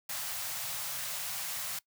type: band-stop noise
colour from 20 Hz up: white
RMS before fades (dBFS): -37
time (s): 0.09-1.79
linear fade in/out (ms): 5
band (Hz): 180 to 550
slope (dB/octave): 48
effects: noise-tail reverb RT60 0.1 s tail -21 dB re dry + high-pass 100 Hz 12 dB/octave